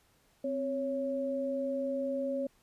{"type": "tone pair together", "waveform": "sine", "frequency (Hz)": [261.6, 554.3], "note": ["C4", "C#5"], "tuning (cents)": [0, 0], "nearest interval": "octave + minor second", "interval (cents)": 1300, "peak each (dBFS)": [-35, -32], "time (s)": [0.44, 2.47], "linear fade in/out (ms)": 5, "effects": ["pink hiss -68 dBFS RMS until 2.62 s", "resampled to 32000 Hz"]}